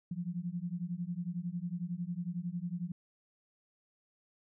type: beating tone pair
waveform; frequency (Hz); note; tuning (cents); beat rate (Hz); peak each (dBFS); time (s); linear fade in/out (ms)
sine; 169.5 / 180.5; E3 / F#3; +49 / -43; 11; -38 / -38; 0.11-2.92; 5
effects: none